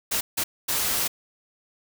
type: noise bursts at uneven times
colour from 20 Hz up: white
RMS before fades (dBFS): -25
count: 3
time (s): 0.11-0.21 / 0.37-0.44 / 0.68-1.08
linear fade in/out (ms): 10
effects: none